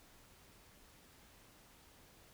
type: silence
effects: pink hiss -63 dBFS RMS until 2.33 s